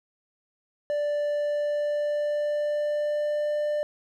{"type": "tone with pitch glide", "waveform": "triangle", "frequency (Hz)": [587, 595.2], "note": ["D5", "D5"], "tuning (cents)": [-1, 23], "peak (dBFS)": -22, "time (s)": [0.9, 3.83], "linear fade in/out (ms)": 0, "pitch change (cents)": 24, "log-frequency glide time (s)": [1.27, 3.56], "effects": []}